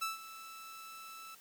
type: tone with ADSR envelope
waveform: sawtooth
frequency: 1318.5 Hz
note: E6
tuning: in tune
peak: -29 dBFS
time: 0.01-1.35 s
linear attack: 14 ms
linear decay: 150 ms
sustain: -15 dB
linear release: 6 ms
effects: white hiss -59 dBFS RMS until 1.4 s + high-pass 100 Hz 12 dB/octave